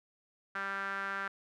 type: tone with band-pass filter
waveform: sawtooth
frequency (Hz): 196.4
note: G3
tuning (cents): +4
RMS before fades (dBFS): -37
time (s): 0.55-1.28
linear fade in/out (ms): 5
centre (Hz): 1500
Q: 5.2
effects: none